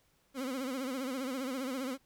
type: tone with vibrato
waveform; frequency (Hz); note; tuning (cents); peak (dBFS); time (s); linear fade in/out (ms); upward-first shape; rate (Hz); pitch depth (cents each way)
30% pulse; 261.6; C4; 0; -32; 0.34-1.98; 50; sine; 15; 100
effects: pink hiss -71 dBFS RMS until 2.05 s